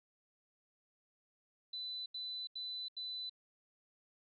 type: tone bursts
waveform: sine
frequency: 4000 Hz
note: B7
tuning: 21 cents sharp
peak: -40 dBFS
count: 4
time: 1.73-3.296 s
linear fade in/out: 5 ms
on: 330 ms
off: 82 ms
effects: none

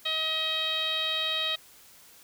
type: tone with low-pass filter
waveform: 10% pulse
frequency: 634 Hz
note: D#5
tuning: 32 cents sharp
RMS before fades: -29 dBFS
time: 0.05-1.56 s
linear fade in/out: 10 ms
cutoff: 3600 Hz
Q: 9.4
effects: white hiss -54 dBFS RMS until 2.23 s

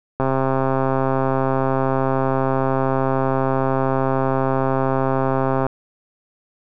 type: click train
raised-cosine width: 1 ms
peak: -6 dBFS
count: 728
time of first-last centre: 0.2-5.666 s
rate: 133 Hz
effects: none

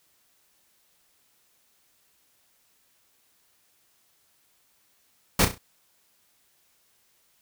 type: noise with echo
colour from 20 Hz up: pink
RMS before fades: -19 dBFS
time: 5.39-5.45 s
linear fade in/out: 5 ms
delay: 33 ms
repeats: 4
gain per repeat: -8 dB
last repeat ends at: 5.582 s
effects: white hiss -66 dBFS RMS until 7.41 s

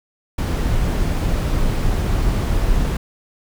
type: noise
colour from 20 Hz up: brown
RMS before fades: -18 dBFS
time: 0.38-2.97 s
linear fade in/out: 5 ms
effects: none

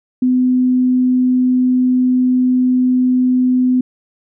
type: tone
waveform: sine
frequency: 252.9 Hz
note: B3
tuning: 41 cents sharp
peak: -10 dBFS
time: 0.22-3.81 s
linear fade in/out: 5 ms
effects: none

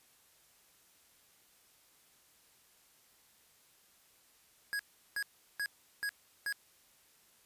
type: tone bursts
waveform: square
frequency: 1656 Hz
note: G#6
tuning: 5 cents flat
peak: -34 dBFS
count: 5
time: 4.73-6.525 s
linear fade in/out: 0 ms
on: 63 ms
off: 370 ms
effects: white hiss -66 dBFS RMS until 7.45 s + resampled to 32000 Hz

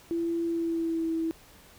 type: tone with pitch glide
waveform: sine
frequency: 336 to 326.1 Hz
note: E4 to E4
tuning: +33 to -19 cents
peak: -26 dBFS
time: 0.11-1.31 s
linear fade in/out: 0 ms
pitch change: -52 cents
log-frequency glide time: 0.44-1.1 s
effects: pink hiss -54 dBFS RMS until 1.78 s

